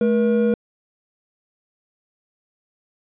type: tone pair together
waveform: triangle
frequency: 216.4 / 478.2 Hz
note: A3 / A#4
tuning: -29 / +44 cents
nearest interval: octave + major second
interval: 1373 cents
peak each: -16 dBFS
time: 0.01-0.54 s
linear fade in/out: 2 ms
effects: resampled to 8000 Hz